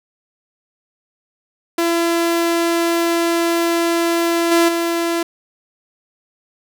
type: tone with level steps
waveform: sawtooth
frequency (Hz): 337.7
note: E4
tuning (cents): +42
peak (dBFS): -11 / -7 / -13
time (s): 1.78-5.23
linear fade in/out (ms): 5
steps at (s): 4.51 / 4.68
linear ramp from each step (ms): 10
effects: none